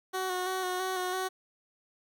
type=tone with vibrato; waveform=15% pulse; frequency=370 Hz; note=F#4; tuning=in tune; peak=-24 dBFS; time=0.13-1.29 s; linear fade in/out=20 ms; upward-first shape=square; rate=3 Hz; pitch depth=23 cents each way; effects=11-bit